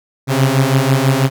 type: beating tone pair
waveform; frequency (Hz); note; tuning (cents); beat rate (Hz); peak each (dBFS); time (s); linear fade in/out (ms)
sawtooth; 130.81 / 136.91; C3 / C#3; 0 / -21; 6.1; -10; 0.27-1.3; 50
effects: none